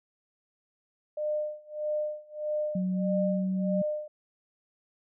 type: tone with tremolo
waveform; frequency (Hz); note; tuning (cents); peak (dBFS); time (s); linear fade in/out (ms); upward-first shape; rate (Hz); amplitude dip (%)
sine; 604; D5; +48; -26; 1.17-4.08; 5; sine; 1.6; 95
type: tone with pitch glide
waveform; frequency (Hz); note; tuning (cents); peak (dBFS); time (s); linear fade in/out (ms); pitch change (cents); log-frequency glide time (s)
sine; 185 to 188.02; F#3 to F#3; 0 to +28; -26; 2.75-3.82; 5; +28; 2.94-3.08
effects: none